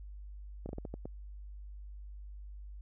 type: slowing click train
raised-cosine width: 2 ms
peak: -27 dBFS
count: 7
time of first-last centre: 0.66-1.055 s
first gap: 31 ms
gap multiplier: 1.3
effects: added 50 Hz sine -44 dBFS peak until 2.81 s